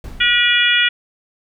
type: noise with exponential decay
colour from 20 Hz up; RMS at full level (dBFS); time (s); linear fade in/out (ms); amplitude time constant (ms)
brown; -27; 0.04-0.83; 2; 170
type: harmonic tone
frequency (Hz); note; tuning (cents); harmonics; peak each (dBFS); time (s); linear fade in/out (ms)
482.1; B4; -42; 3 / 4 / 5 / 6 / 7; -18 / -18 / -18 / -18 / -18; 0.2-0.89; 10
effects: none